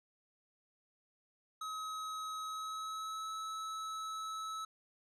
square tone with pitch glide, 1275 to 1299.5 Hz, D#6 to E6, +42 to -25 cents, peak -40 dBFS, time 1.61-4.65 s, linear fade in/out 5 ms, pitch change +33 cents, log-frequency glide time 2.42-3.32 s, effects low-pass 9000 Hz 12 dB/octave

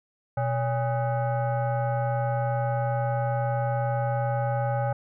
sine tone with frequency modulation, 123.8 Hz, B2, 5 cents sharp, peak -23 dBFS, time 0.37-4.93 s, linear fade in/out 5 ms, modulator 690 Hz, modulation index 1.1, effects none

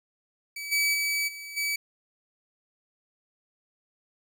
sawtooth tone with level steps, 2290 Hz, D7, 44 cents flat, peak -31 / -19 / -22 / -35 / -23 dBFS, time 0.56-1.76 s, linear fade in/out 5 ms, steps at 0.71 / 0.93 / 1.27 / 1.56 s, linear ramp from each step 20 ms, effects none

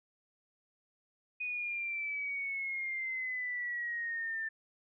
sine exponential sweep, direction down, 2489 to 1778 Hz, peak -34 dBFS, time 1.4-4.49 s, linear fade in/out 10 ms, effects none

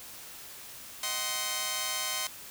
5% pulse chord, C diminished, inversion first, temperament just, 627.9 / 753.5 / 1046.5 Hz, Eb5 / Gb5 / C6, +16 / +31 / 0 cents, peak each -27 / -26 / -21 dBFS, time 1.03-2.27 s, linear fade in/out 2 ms, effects white hiss -46 dBFS RMS until 2.5 s

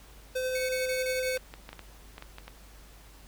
square tone with tremolo, 513 Hz, C5, 34 cents flat, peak -28 dBFS, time 0.35-1.38 s, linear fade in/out 10 ms, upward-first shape triangle, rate 11 Hz, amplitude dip 30%
sawtooth tone bursts, 2217 Hz, C#7, in tune, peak -31 dBFS, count 5, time 0.55-1.366 s, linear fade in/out 5 ms, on 140 ms, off 29 ms
clicks, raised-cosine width 0.3 ms, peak -26 dBFS, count 9, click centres 1.373 / 1.539 / 1.691 / 1.73 / 1.793 / 2.181 / 2.224 / 2.384 / 2.48 s
effects added 50 Hz sine -51 dBFS peak until 3.27 s + pink hiss -55 dBFS RMS until 3.27 s

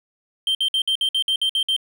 triangle tone bursts, 3140 Hz, G7, 2 cents sharp, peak -16 dBFS, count 10, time 0.47-1.764 s, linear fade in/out 2 ms, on 79 ms, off 56 ms, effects none

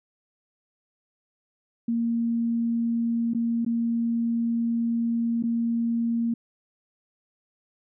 sine tone with dropouts, 232.3 Hz, A#3, 6 cents flat, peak -22 dBFS, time 1.88-6.34 s, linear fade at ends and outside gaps 5 ms, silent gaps 3.336-3.347 / 3.649-3.662 / 5.426-5.436 s, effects none

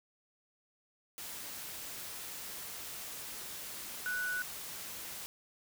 sine tone in noise, 1480 Hz, F#6, in tune, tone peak -33 dBFS, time 4.06-4.42 s, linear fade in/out 0 ms, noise white, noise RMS -44 dBFS, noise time 1.18-5.26 s, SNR +8 dB, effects none

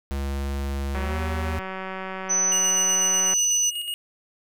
square tone with pitch glide, 69.3 to 79.15 Hz, C#2 to D#2, 0 to +30 cents, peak -26 dBFS, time 0.11-1.59 s, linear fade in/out 0 ms, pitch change +230 cents, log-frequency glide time 1.01-1.19 s
click train, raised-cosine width 0.5 ms, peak -18 dBFS, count 452, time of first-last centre 0.95-3.336 s, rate 189 Hz
sine tone, 6000 Hz, F#8, 23 cents sharp, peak -19 dBFS, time 2.29-3.71 s, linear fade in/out 20 ms
square tone with tremolo, 2866 Hz, F7, 44 cents sharp, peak -27 dBFS, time 2.52-3.94 s, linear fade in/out 0 ms, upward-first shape square, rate 8.1 Hz, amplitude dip 45%
effects none

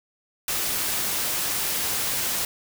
white noise, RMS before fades -26 dBFS, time 0.48-2.45 s, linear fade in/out 2 ms, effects none

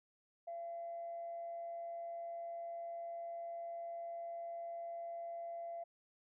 sine tone with amplitude modulation, 680 Hz, F5, 46 cents flat, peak -40 dBFS, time 0.47-5.84 s, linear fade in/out 10 ms, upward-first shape sine, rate 140 Hz, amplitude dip 25%, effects tanh soft clip ceiling -37 dBFS

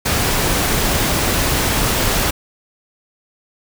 pink noise, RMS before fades -17 dBFS, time 0.05-2.31 s, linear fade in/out 10 ms, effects none

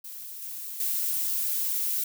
violet noise with level steps, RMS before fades -40 / -37 / -28 dBFS, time 0.04-2.04 s, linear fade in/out 5 ms, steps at 0.42 / 0.8 s, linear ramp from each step 2 ms, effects none

